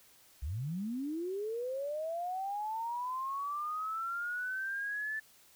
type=linear sweep; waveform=sine; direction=up; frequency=59.4 to 1760 Hz; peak=-34 dBFS; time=0.42-5.2 s; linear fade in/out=10 ms; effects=white hiss -62 dBFS RMS until 5.55 s